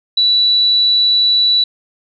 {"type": "tone", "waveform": "sine", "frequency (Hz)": 3946, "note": "B7", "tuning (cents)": -2, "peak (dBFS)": -9, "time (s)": [0.17, 1.64], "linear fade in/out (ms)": 5, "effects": []}